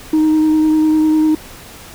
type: tone with vibrato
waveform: sine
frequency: 311.1 Hz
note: D#4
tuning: in tune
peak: -7 dBFS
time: 0.13-1.35 s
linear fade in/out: 5 ms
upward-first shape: sine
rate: 10 Hz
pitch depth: 12 cents each way
effects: tanh soft clip ceiling -8 dBFS + pink hiss -36 dBFS RMS until 1.94 s